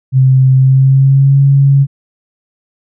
sine tone with pitch glide, 131.3 to 138.47 Hz, C3 to C#3, +6 to -2 cents, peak -4 dBFS, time 0.12-1.87 s, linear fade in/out 50 ms, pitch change +92 cents, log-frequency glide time 0.55-1.39 s, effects none

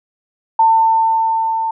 sine tone with level ramp, 897 Hz, A5, 33 cents sharp, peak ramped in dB -7 to -16 dBFS, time 0.59-1.71 s, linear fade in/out 5 ms, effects none

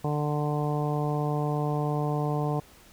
harmonic tone, 148.5 Hz, D3, 20 cents sharp, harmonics 1 / 2 / 3 / 4 / 5 / 6 / 7, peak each -27 / -34 / -33 / -37 / -34 / -39 / -39 dBFS, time 0.04-2.6 s, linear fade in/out 5 ms, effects pink hiss -54 dBFS RMS until 2.92 s

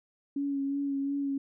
sine tone with vibrato, 278.8 Hz, C#4, 10 cents sharp, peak -28 dBFS, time 0.36-1.38 s, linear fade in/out 5 ms, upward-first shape sine, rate 2.8 Hz, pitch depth 23 cents each way, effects none

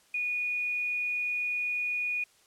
sine tone with quantisation, 2458 Hz, D#7, 22 cents flat, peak -28 dBFS, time 0.14-2.24 s, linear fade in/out 5 ms, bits 9, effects white hiss -63 dBFS RMS until 2.46 s + low-pass 10000 Hz 12 dB/octave

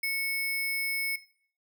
sine tone with sample-and-hold, 2200 Hz, C#7, 14 cents flat, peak -27 dBFS, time 0.03-1.16 s, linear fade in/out 5 ms, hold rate 7350 Hz, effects noise-tail reverb RT60 0.5 s tail -17 dB re dry

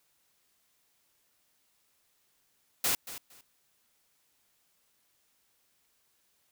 white noise with echo, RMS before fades -28 dBFS, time 2.84-2.95 s, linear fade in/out 2 ms, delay 230 ms, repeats 2, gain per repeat -14 dB, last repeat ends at 3.41 s, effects white hiss -72 dBFS RMS until 6.51 s

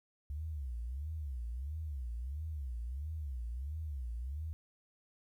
sine tone with vibrato, 67.9 Hz, C#2, 35 cents flat, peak -37 dBFS, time 0.3-4.53 s, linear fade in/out 0 ms, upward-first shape sine, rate 1.5 Hz, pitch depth 280 cents each way, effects 12-bit

